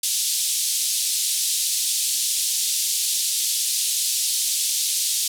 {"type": "band-pass noise", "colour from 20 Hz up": "white", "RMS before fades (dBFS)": -23, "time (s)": [0.03, 5.28], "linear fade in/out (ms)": 5, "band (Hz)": [3400, 11000], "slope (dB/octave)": 24, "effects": []}